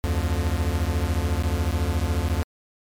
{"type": "beating tone pair", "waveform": "45% pulse", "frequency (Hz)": [73.42, 87.42], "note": ["D2", "F2"], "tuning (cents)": [0, 2], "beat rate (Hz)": 14, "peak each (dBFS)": -24, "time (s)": [0.04, 2.43], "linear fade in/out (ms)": 0, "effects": ["MP3 96 kbps"]}